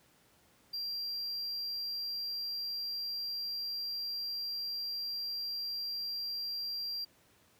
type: tone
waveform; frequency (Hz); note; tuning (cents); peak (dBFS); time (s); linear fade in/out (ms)
triangle; 4743; D8; +16; -34; 0.73-7.05; 10
effects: pink hiss -66 dBFS RMS until 7.59 s + high-pass 80 Hz 12 dB/octave